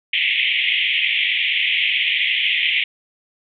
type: band-pass noise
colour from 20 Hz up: pink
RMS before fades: -19 dBFS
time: 0.13-2.84 s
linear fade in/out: 5 ms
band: 2000 to 3400 Hz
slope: 96 dB/octave
effects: none